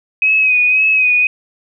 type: tone with vibrato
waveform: sine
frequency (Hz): 2525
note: D#7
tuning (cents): +25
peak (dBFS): -9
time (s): 0.22-1.27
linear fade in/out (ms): 2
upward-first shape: sine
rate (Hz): 1.9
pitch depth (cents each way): 42
effects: none